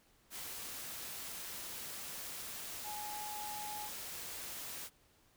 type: tone in noise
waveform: sine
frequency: 840 Hz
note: G#5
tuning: 19 cents sharp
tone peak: -43 dBFS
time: 2.83-3.9 s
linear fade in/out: 50 ms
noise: white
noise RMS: -45 dBFS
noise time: 0.3-4.9 s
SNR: -1 dB
effects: pink hiss -69 dBFS RMS until 5.36 s